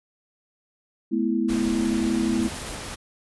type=chord; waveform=sine; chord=A suspended second; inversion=none; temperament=equal with one note detuned; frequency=215 / 246.9 / 329.6 Hz; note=A3 / B3 / E4; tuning=-40 / 0 / 0 cents; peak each=-25 dBFS; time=1.11-2.49 s; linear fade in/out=20 ms
type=noise; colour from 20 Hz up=pink; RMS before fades=-34 dBFS; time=1.48-2.96 s; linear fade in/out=20 ms
type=noise bursts; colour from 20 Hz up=violet; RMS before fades=-36 dBFS; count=3; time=2.42-2.75 s; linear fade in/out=2 ms; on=92 ms; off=27 ms
effects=resampled to 24000 Hz